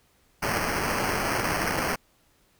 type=noise with sample-and-hold; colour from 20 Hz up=violet; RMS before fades=-27 dBFS; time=0.42-1.96 s; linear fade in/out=10 ms; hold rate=3675 Hz; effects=pink hiss -64 dBFS RMS until 2.59 s